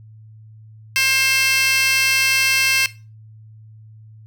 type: tone with high-pass filter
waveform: 15% pulse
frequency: 531 Hz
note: C5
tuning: 25 cents sharp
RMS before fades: -17 dBFS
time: 0.96-2.86 s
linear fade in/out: 0 ms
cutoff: 2800 Hz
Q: 2.7
effects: noise-tail reverb RT60 0.3 s tail -17 dB re dry + added 109 Hz sine -40 dBFS peak until 4.26 s